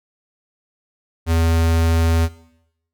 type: tone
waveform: square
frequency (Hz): 82.41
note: E2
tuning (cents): 0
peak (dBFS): -15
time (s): 1.26-2.29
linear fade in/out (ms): 50
effects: noise-tail reverb RT60 0.8 s tail -18 dB re dry